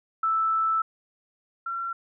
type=tone pair in turn; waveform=sine; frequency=1318.5 / 1361.8 Hz; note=E6 / F6; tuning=0 / -44 cents; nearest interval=minor second; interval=56 cents; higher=second; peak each=-21 / -28 dBFS; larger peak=first; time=0.23-0.82 / 1.66-1.93 s; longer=first; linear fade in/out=5 ms; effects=none